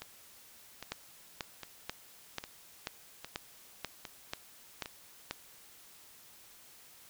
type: two click trains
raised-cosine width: 0.2 ms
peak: -18 / -24 dBFS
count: 10 / 7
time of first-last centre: 0.92-5.31 / 0.02-4.859 s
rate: 2.05 / 1.24 Hz
effects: white hiss -57 dBFS RMS until 7.09 s